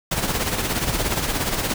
pink noise with tremolo, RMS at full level -21 dBFS, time 0.11-1.74 s, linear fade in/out 5 ms, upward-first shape sine, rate 17 Hz, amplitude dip 55%, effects none

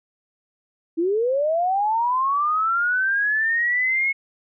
sine linear sweep, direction up, 316.5 to 2191 Hz, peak -18 dBFS, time 0.97-4.13 s, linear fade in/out 20 ms, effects none

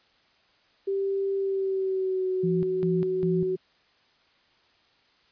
sine tone with pitch glide, 391.7 to 372.3 Hz, G4 to F#4, -1 to +11 cents, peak -24 dBFS, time 0.87-3.56 s, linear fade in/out 10 ms, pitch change -88 cents, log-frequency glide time 1.36-2.29 s
sine tone with tremolo, 170.5 Hz, F3, 41 cents flat, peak -24 dBFS, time 2.43-3.57 s, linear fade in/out 10 ms, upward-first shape square, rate 2.5 Hz, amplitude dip 80%
effects white hiss -63 dBFS RMS until 5.31 s + resampled to 11025 Hz

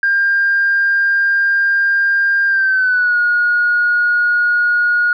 sine tone with pitch glide, 1600 to 1442 Hz, G6 to F#6, +35 to -45 cents, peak -10 dBFS, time 0.03-5.13 s, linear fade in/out 2 ms, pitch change -180 cents, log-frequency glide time 2.47-3.18 s, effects tanh soft clip ceiling -6 dBFS

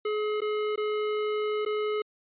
square tone with dropouts, 424.1 Hz, G#4, 36 cents sharp, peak -27 dBFS, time 0.05-2.02 s, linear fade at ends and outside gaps 5 ms, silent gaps 0.406-0.417 / 0.759-0.776 / 1.651-1.661 s, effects resampled to 8000 Hz

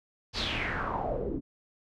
pink noise with low-pass filter sweep, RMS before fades -32 dBFS, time 0.33-1.41 s, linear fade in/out 50 ms, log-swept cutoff 4900 to 280 Hz, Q 4.6, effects none

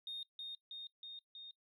sine tone with echo, 3690 Hz, A#7, 18 cents flat, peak -40 dBFS, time 0.07-0.23 s, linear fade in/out 2 ms, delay 320 ms, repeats 4, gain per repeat -2 dB, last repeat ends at 1.51 s, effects noise-tail reverb RT60 0.1 s tail -22 dB re dry + tanh soft clip ceiling -38 dBFS

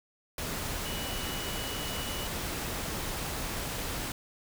sine tone in noise, 2942 Hz, F#7, 11 cents flat, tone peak -41 dBFS, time 0.85-2.27 s, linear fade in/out 2 ms, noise pink, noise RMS -35 dBFS, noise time 0.38-4.12 s, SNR -9 dB, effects none

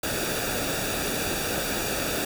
pink noise with comb filter, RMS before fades -28 dBFS, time 0.03-2.25 s, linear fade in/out 5 ms, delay 0.96 ms, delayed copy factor -0.65, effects none

